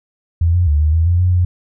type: tone with pitch steps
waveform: sine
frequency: 83.9 / 88.6 / 73.8 / 76.8 / 81.7 / 87.2 / 90.2 / 89.2 Hz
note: E2 / F2 / D2 / D#2 / E2 / F2 / F#2 / F2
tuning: +31 / +25 / +9 / -22 / -15 / -2 / -44 / +37 cents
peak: -10 dBFS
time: 0.41-1.45 s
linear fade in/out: 5 ms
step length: 130 ms
effects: none